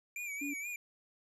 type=tone with vibrato; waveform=square; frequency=2348 Hz; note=D7; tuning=1 cent flat; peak=-39 dBFS; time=0.16-0.76 s; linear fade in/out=2 ms; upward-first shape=sine; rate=4.2 Hz; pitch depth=77 cents each way
type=tone; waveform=sine; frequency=285.9 Hz; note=D4; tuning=46 cents flat; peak=-37 dBFS; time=0.41-0.54 s; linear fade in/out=10 ms
effects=resampled to 32000 Hz